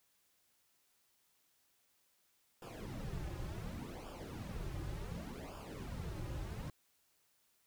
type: noise with flanger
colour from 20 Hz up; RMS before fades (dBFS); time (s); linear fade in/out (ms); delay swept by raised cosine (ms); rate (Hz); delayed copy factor
brown; -44; 2.62-6.7; 2; 0.49 to 4.49; 0.68; -0.8
effects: white hiss -75 dBFS RMS until 7.66 s